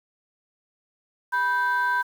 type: tone pair together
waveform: sine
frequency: 981 / 1557.2 Hz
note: B5 / G6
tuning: -12 / -12 cents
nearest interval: minor sixth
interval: 800 cents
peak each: -22 dBFS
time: 1.32-2.03 s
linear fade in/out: 20 ms
effects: tanh soft clip ceiling -16 dBFS + 8-bit